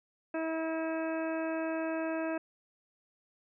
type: harmonic tone with a mistuned harmonic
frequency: 322.6 Hz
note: E4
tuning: 37 cents flat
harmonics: 1 / 2 / 3 / 4 / 5 / 6 / 7 / 8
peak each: -34 / -35 / -44 / -46 / -43 / -53 / -54 / -47 dBFS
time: 0.34-2.38 s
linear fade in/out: 5 ms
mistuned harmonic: 6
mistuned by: -19 cents
effects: none